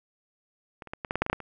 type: clicks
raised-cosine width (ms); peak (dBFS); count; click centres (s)
0.5; -25 / -29 / -19 / -18 / -13 / -12 / -7 / -17 / -10 / -12 / -25; 11; 0.822 / 0.873 / 0.935 / 1.048 / 1.109 / 1.156 / 1.22 / 1.264 / 1.299 / 1.33 / 1.403
effects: none